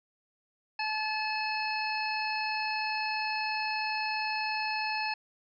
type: harmonic tone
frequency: 863 Hz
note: A5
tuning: 34 cents flat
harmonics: 1 / 2 / 3 / 5 / 6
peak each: -33 / -38 / -34 / -38 / -43 dBFS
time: 0.79-5.14 s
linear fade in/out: 5 ms
effects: none